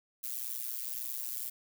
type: noise with amplitude modulation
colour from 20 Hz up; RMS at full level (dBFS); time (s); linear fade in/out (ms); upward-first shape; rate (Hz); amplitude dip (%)
violet; -34; 0.23-1.5; 10; sine; 122; 100
effects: none